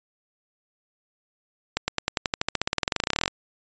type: accelerating click train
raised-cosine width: 0.2 ms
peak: -5 dBFS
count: 29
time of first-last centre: 1.77-3.279 s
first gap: 110 ms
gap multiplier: 0.94
effects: resampled to 16000 Hz